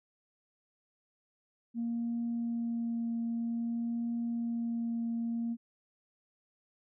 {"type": "tone with vibrato", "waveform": "sine", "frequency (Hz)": 233.1, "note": "A#3", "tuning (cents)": 0, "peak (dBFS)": -30, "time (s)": [1.74, 5.57], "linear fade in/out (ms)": 50, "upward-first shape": "triangle", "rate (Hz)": 0.52, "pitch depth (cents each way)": 12, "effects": ["tanh soft clip ceiling -27 dBFS"]}